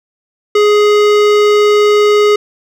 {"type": "tone with hard clipping", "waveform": "sine", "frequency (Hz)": 417.2, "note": "G#4", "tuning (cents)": 8, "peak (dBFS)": -8, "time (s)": [0.55, 2.36], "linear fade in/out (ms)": 5, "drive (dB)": 18, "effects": []}